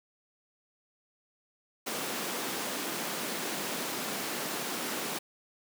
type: high-pass noise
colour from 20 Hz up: pink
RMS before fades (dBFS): -35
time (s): 1.86-5.19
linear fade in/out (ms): 10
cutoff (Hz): 200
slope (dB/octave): 24
effects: none

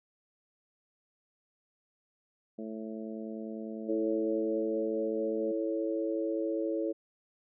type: harmonic tone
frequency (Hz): 110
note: A2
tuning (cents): 0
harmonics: 2 / 3 / 4 / 5 / 6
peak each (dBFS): -39 / -43 / -45 / -47 / -49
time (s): 2.58-5.52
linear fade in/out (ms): 10
type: chord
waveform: sine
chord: A major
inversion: second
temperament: equal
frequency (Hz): 329.6 / 440 / 554.4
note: E4 / A4 / C#5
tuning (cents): 0 / 0 / 0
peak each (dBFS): -32 / -35 / -35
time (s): 3.88-6.93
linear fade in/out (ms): 20
effects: none

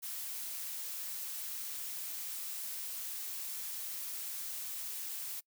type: noise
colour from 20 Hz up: blue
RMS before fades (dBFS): -41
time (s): 0.02-5.41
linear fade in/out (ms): 20
effects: noise-tail reverb RT60 0.1 s tail -25 dB re dry

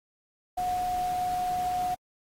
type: tone in noise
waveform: sine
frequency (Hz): 727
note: F#5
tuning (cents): -31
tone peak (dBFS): -26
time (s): 0.57-1.95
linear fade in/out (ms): 10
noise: pink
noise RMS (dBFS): -43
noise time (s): 0.57-1.95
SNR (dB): +14
effects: AAC 48 kbps

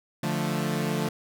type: chord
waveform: sawtooth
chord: D minor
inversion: none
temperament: equal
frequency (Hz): 146.83 / 174.61 / 220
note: D3 / F3 / A3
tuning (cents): 0 / 0 / 0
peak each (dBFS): -26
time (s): 0.23-1.09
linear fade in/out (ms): 5
effects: none

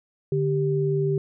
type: tone pair together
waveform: sine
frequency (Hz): 147.05 / 392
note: D3 / G4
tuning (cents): +3 / 0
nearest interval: octave + perfect fourth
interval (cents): 1697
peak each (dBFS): -23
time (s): 0.32-1.18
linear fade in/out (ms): 2
effects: none

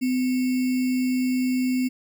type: tone with sample-and-hold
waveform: sine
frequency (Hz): 254.6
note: C4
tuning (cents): -47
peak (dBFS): -20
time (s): 0.01-1.89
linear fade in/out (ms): 20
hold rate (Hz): 2450
effects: none

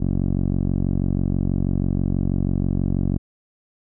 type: tone with low-pass filter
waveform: 10% pulse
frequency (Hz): 46.18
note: F#1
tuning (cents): -3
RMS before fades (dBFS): -21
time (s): 0-3.18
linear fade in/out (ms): 10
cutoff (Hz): 300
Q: 0.87
effects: none

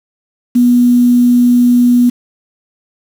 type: tone with quantisation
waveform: sine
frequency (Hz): 243.9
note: B3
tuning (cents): -21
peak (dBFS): -5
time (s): 0.55-2.1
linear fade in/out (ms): 10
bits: 5
effects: none

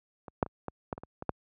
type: clicks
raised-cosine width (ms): 1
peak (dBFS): -28 / -10 / -27 / -20 / -18 / -27 / -28 / -24 / -14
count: 9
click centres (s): 0.282 / 0.428 / 0.463 / 0.683 / 0.928 / 0.979 / 1.035 / 1.224 / 1.293
effects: high-pass 60 Hz 12 dB/octave

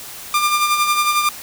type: tone with tremolo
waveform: sawtooth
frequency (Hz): 1196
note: D6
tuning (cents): +31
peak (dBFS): -9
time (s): 0.34-1.29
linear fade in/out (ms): 2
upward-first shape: sine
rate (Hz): 11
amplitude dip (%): 50
effects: white hiss -34 dBFS RMS until 1.42 s

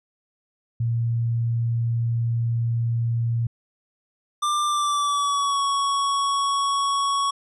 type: tone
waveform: sine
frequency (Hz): 116.54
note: A#2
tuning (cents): 0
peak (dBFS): -20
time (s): 0.8-3.47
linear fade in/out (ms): 5
type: tone with pitch glide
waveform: square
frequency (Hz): 1188 to 1114.9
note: D6 to C#6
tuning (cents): +20 to +10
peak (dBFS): -21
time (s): 4.42-7.31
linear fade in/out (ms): 10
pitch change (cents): -110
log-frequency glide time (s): 4.66-5.61
effects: resampled to 24000 Hz

